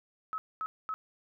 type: tone bursts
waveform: sine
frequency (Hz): 1288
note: E6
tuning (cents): -41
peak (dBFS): -32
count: 3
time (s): 0.33-0.94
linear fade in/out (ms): 0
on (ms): 50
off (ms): 230
effects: none